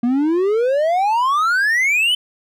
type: exponential sweep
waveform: triangle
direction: up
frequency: 233.1 to 3082 Hz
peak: -12 dBFS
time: 0.03-2.15 s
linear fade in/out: 5 ms
effects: none